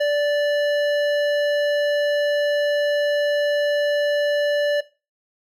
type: tone with hard clipping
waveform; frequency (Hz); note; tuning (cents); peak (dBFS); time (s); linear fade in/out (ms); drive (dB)
sine; 584; D5; -10; -19; 0-4.81; 10; 13
effects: noise-tail reverb RT60 0.3 s tail -18 dB re dry